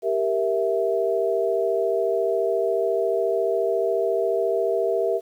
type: chord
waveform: sine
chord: E diminished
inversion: first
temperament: equal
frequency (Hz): 392 / 466.2 / 659.3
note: G4 / Bb4 / E5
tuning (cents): 0 / 0 / 0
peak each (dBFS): -24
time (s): 0.02-5.21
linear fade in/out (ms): 50
effects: 9-bit